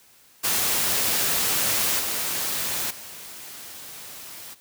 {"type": "noise with level steps", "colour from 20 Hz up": "white", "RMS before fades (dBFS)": [-23, -27, -40], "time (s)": [0.43, 4.55], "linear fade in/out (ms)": 20, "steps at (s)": [1.99, 2.9], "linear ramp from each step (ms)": 10, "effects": ["white hiss -55 dBFS RMS until 4.6 s", "high-pass 60 Hz 12 dB/octave"]}